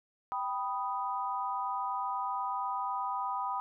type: chord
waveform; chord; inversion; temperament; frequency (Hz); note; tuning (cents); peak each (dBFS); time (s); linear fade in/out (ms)
sine; G augmented; none; equal; 784 / 987.8 / 1244.5; G5 / B5 / D#6; 0 / 0 / 0; -37 / -34 / -37; 0.32-3.6; 0
effects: none